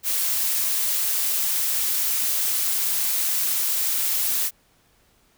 blue noise, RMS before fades -23 dBFS, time 0.03-4.51 s, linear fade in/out 50 ms, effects pink hiss -61 dBFS RMS until 5.37 s

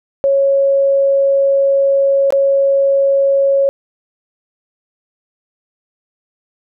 sine tone with dropouts, 551 Hz, C#5, 11 cents flat, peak -9 dBFS, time 0.24-3.69 s, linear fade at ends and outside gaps 0 ms, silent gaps 2.305-2.324 s, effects none

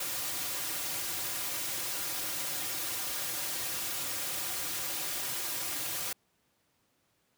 white noise with comb filter, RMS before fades -35 dBFS, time 0-6.13 s, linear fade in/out 5 ms, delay 4.6 ms, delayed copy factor -0.85, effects pink hiss -73 dBFS RMS until 7.37 s + high-pass 100 Hz 12 dB/octave

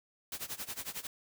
white noise with tremolo, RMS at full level -38 dBFS, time 0.32-1.07 s, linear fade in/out 2 ms, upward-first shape sine, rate 11 Hz, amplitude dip 90%, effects none

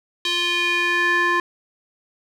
square tone with band-pass filter sweep, 349.2 Hz, F4, in tune, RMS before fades -20 dBFS, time 0.25-1.4 s, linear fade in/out 2 ms, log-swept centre 3500 to 1400 Hz, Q 3, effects none

